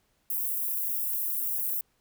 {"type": "high-pass noise", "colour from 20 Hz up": "white", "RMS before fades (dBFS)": -30, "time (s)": [0.3, 1.81], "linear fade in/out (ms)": 2, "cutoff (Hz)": 12000, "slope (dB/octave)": 24, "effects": ["pink hiss -71 dBFS RMS until 2 s"]}